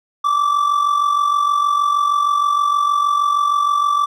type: tone with amplitude modulation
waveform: triangle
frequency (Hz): 1164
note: D6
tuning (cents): -16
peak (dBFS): -9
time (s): 0.24-4.06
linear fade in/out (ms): 10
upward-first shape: sine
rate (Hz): 46.4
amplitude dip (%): 60
effects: none